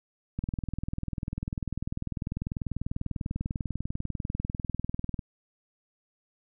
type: click train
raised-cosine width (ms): 5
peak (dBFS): -19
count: 98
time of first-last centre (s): 0.39-5.192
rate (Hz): 20.2
effects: none